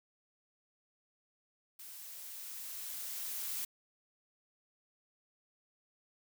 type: noise with level ramp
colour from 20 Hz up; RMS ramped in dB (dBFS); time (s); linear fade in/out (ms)
blue; -50 to -38; 1.79-3.65; 5
effects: none